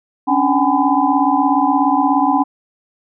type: tone cluster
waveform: sine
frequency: 272 / 288.8 / 761 / 828 / 1008 Hz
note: C#4 / D4 / F#5 / G#5 / B5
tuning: -33 / -29 / +48 / -5 / +35 cents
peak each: -18 dBFS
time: 0.27-2.44 s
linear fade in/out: 20 ms
effects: none